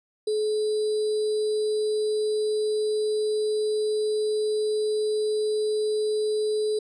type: tone with sample-and-hold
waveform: sine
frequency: 426.4 Hz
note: G#4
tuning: 46 cents sharp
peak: -22 dBFS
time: 0.27-6.79 s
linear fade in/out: 5 ms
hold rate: 4410 Hz
effects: resampled to 22050 Hz